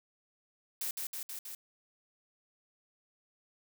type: noise with echo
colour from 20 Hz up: blue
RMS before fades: -36 dBFS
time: 0.81-0.91 s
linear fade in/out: 2 ms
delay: 160 ms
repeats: 4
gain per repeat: -2 dB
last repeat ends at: 1.55 s
effects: none